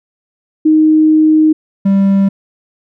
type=tone pair in turn; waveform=sine / triangle; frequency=311.4 / 196.17 Hz; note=D#4 / G3; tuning=+2 / +2 cents; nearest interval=minor sixth; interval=800 cents; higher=first; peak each=-5 dBFS; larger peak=neither; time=0.65-1.53 / 1.85-2.29 s; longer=first; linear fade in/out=10 ms; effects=none